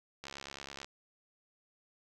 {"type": "click train", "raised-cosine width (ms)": 0.2, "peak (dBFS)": -26, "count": 43, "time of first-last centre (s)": [0.24, 0.845], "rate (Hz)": 69.4, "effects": []}